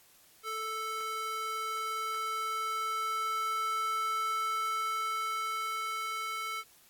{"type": "tone with high-pass filter sweep", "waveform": "square", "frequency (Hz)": 440, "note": "A4", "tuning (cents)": 0, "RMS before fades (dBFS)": -34, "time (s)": [0.43, 6.64], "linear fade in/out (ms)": 50, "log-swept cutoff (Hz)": [960, 1600], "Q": 3.8, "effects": ["white hiss -61 dBFS RMS until 6.89 s", "AAC 64 kbps"]}